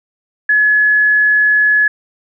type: tone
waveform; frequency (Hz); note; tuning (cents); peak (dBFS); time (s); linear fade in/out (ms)
sine; 1700; G#6; +40; -8; 0.49-1.88; 5
effects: none